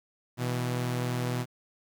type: tone pair together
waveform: sawtooth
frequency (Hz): 123.47 / 163.33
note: B2 / E3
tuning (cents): 0 / -16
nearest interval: perfect fourth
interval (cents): 484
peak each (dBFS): -25 / -32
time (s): 0.37-1.46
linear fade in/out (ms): 50
effects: 10-bit